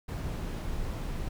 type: noise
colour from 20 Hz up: brown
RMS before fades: -34 dBFS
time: 0.08-1.29 s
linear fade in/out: 10 ms
effects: none